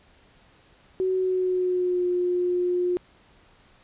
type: tone with pitch glide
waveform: sine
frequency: 374 to 357.1 Hz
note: F#4 to F4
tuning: +19 to +39 cents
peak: -21 dBFS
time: 1-2.97 s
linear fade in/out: 0 ms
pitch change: -80 cents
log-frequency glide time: 1.15-2.06 s
effects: pink hiss -57 dBFS RMS until 3.83 s + resampled to 8000 Hz